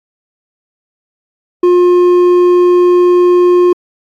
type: tone with hard clipping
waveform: sine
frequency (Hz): 355.9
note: F4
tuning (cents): +33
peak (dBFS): -6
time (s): 1.63-3.73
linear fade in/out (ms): 5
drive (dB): 5
effects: AAC 64 kbps